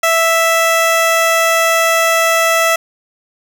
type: tone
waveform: 15% pulse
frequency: 659.3 Hz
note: E5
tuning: in tune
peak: -4 dBFS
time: 0.03-2.76 s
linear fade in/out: 5 ms
effects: none